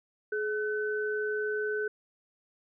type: tone pair together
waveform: sine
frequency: 423.8 / 1512.2 Hz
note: G#4 / F#6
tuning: +35 / +37 cents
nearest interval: octave + minor seventh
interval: 2202 cents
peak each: -30 / -33 dBFS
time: 0.32-1.88 s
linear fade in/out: 5 ms
effects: none